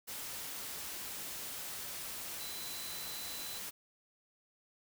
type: tone in noise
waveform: sine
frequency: 4015 Hz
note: B7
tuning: 28 cents sharp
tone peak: -47 dBFS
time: 2.39-3.6 s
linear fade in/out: 20 ms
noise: white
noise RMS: -43 dBFS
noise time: 0.07-3.71 s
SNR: -7 dB
effects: none